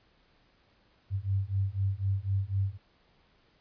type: beating tone pair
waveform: sine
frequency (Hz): 95.7 / 99.7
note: G2 / G2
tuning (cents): -41 / +30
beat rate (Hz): 4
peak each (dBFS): -30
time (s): 1.1-2.78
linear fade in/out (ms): 50
effects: pink hiss -66 dBFS RMS until 3.6 s + resampled to 11025 Hz